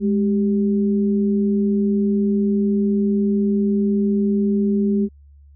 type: tone pair together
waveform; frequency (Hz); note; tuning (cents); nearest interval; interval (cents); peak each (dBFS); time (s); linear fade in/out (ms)
sine; 207.1 / 391.2; G#3 / G4; -5 / -4; major seventh; 1101; -16 / -23; 0-5.09; 50
effects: added 71 Hz sine -44 dBFS peak until 5.55 s